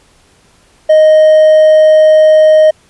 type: tone with hard clipping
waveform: triangle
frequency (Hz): 622.3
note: D#5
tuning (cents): 0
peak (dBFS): -3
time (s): 0.89-2.71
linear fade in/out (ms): 10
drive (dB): 5
effects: pink hiss -48 dBFS RMS until 2.89 s + resampled to 24000 Hz